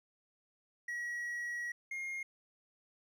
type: tone pair in turn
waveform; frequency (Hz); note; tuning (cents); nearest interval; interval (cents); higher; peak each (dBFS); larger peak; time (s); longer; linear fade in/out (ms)
triangle; 1915 / 2134; A#6 / C7; +46 / +34; major second; 188; second; -35 / -36; first; 0.88-1.72 / 1.91-2.23; first; 5
effects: none